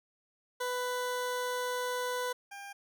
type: tone pair in turn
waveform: 20% pulse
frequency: 496.8 / 799.9 Hz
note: B4 / G5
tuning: +10 / +35 cents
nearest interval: minor sixth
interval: 825 cents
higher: second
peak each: -27 / -38 dBFS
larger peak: first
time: 0.6-2.33 / 2.51-2.73 s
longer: first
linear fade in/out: 10 ms
effects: none